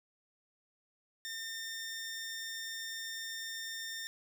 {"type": "tone", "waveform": "15% pulse", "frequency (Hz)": 1812, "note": "A#6", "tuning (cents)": -50, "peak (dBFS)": -33, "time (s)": [1.25, 4.07], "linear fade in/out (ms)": 0, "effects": []}